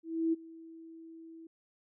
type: tone with ADSR envelope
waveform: sine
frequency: 326.9 Hz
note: E4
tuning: 14 cents flat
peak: -25 dBFS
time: 0.03-1.47 s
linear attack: 300 ms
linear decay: 20 ms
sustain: -22 dB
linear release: 4 ms
effects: none